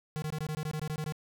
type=tone bursts; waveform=square; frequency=153.9 Hz; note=D#3; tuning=19 cents flat; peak=-33 dBFS; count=12; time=0.16-1.123 s; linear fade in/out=0 ms; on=61 ms; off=21 ms; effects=none